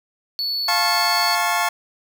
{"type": "tone", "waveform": "triangle", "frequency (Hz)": 4435, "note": "C#8", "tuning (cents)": 0, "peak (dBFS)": -20, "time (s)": [0.39, 1.35], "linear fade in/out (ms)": 0}
{"type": "chord", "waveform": "25% pulse", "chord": "F augmented", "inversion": "none", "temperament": "just", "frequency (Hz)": [698.5, 873.1, 1091.3], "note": ["F5", "A5", "C#6"], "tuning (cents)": [0, -14, -27], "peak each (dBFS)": -19, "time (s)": [0.68, 1.69], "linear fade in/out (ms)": 5}
{"effects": []}